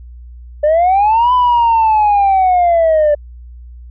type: linear two-way sweep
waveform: sine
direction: up then down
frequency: 583 to 1006 to 583 Hz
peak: -6 dBFS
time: 0.63-3.15 s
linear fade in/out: 10 ms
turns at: 1.33 s
effects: tanh soft clip ceiling -6 dBFS + added 60 Hz sine -31 dBFS peak until 3.9 s